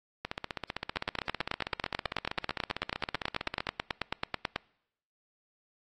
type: two click trains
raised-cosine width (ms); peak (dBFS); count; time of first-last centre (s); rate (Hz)
0.3; -14 / -17; 34 / 54; 0.97-4.561 / 0.25-3.669; 9.19 / 15.5
effects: noise-tail reverb RT60 0.8 s tail -24 dB re dry + AAC 32 kbps